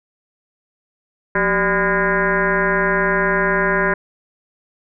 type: tone with frequency modulation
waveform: sine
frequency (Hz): 1010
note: B5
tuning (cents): +39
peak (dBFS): -14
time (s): 1.35-3.94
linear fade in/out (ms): 5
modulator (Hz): 208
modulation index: 4.1
effects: none